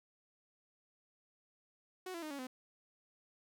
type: tone with pitch steps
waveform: sawtooth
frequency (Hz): 370 / 337.3 / 307.6 / 280.4 / 255.7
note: F#4 / E4 / D#4 / C#4 / C4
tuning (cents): 0 / +40 / -20 / +20 / -40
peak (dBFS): -38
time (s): 2.06-2.47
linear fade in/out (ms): 5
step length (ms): 82
effects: none